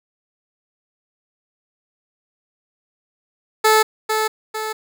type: tone with echo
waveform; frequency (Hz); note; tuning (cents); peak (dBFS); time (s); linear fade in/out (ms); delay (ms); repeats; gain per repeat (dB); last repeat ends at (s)
15% pulse; 435; A4; -20; -5; 3.64-3.83; 10; 450; 2; -6; 4.73
effects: none

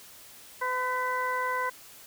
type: harmonic tone with a mistuned harmonic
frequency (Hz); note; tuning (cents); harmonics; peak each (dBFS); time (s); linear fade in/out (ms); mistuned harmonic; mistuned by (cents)
506; B4; +42; 1 / 2 / 3 / 4; -35 / -29 / -34 / -35; 0.61-1.7; 10; 4; -34
effects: white hiss -50 dBFS RMS until 2.06 s

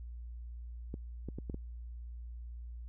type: clicks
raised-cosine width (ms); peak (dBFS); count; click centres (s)
3; -27; 5; 0.941 / 1.287 / 1.386 / 1.498 / 1.544
effects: added 59 Hz sine -42 dBFS peak until 2.88 s

